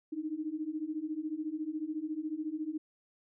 sine beating tone pair, 301.5 / 315.5 Hz, D4 / D#4, +46 / +24 cents, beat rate 14 Hz, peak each -38 / -36 dBFS, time 0.12-2.78 s, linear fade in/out 10 ms, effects none

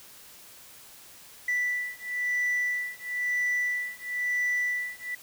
sine beating tone pair, 1972 / 1973 Hz, B6 / B6, -3 / -2 cents, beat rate 1 Hz, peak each -28 dBFS, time 1.48-5.15 s, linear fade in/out 5 ms, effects tanh soft clip ceiling -22 dBFS + white hiss -50 dBFS RMS until 5.22 s

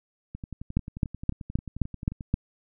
two click trains, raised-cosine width 5 ms, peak -10 / -24 dBFS, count 7 / 22, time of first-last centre 0.77-2.341 / 0.35-2.208 s, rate 3.82 / 11.3 Hz, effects none

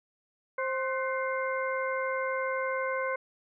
harmonic tone with a mistuned harmonic, 526 Hz, C5, 9 cents sharp, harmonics 1 / 2 / 3 / 4, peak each -31 / -34 / -36 / -37 dBFS, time 0.58-3.16 s, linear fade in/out 5 ms, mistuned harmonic 3, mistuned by -73 cents, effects none

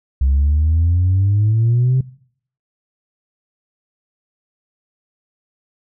sine exponential sweep, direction up, 65.4 to 132.5 Hz, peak -10 dBFS, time 0.21-2.01 s, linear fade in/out 5 ms, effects noise-tail reverb RT60 0.6 s tail -21 dB re dry + tanh soft clip ceiling -9 dBFS

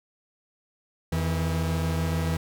45% pulse tone pair together, 84.12 / 161.3 Hz, E2 / E3, +36 / -37 cents, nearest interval major seventh, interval 1127 cents, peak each -27 dBFS, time 1.12-2.37 s, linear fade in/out 5 ms, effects none

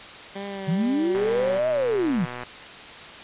15% pulse tone with vibrato, 196 Hz, G3, in tune, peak -25 dBFS, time 0.35-1.59 s, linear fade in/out 10 ms, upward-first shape triangle, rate 2.3 Hz, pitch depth 42 cents each way
sine linear two-way sweep, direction up then down, 146.8 to 641 to 146.8 Hz, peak -20 dBFS, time 0.67-2.26 s, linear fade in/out 20 ms, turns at 1.69 s
click train, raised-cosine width 0.5 ms, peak -19 dBFS, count 159, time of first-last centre 1.15-2.435 s, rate 123 Hz
effects white hiss -40 dBFS RMS until 3.23 s + resampled to 8000 Hz

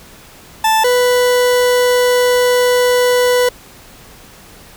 40% pulse tone pair in turn, 880 / 494.3 Hz, A5 / B4, 0 / +1 cents, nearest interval minor seventh, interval 999 cents, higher first, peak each -9 dBFS, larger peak neither, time 0.64-0.84 / 0.84-3.49 s, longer second, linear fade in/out 5 ms, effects pink hiss -40 dBFS RMS until 4.76 s

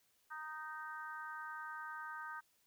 harmonic tone, 310 Hz, D#4, 6 cents flat, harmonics 3 / 4 / 5 / 6, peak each -50 / -48 / -47 / -58 dBFS, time 0.3-2.41 s, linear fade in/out 20 ms, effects white hiss -75 dBFS RMS until 2.66 s

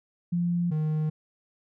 sine / triangle tone pair in turn, 173.6 / 154.66 Hz, F3 / D#3, -10 / -10 cents, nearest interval major second, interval 200 cents, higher first, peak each -23 / -22 dBFS, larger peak second, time 0.32-0.71 / 0.71-1.1 s, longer neither, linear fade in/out 10 ms, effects none

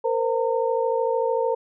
sine tone cluster, 462.7 / 516 / 913 Hz, A#4 / C5 / A#5, -13 / -24 / -36 cents, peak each -23 / -24 / -27 dBFS, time 0.04-1.55 s, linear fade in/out 10 ms, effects none

